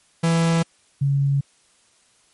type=tone pair in turn; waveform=45% pulse / sine; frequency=165.9 / 139.5 Hz; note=E3 / C#3; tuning=+11 / +11 cents; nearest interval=minor third; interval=300 cents; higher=first; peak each=-16 dBFS; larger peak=neither; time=0.23-0.63 / 1.01-1.41 s; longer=neither; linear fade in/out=10 ms; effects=white hiss -59 dBFS RMS until 2.33 s + MP3 48 kbps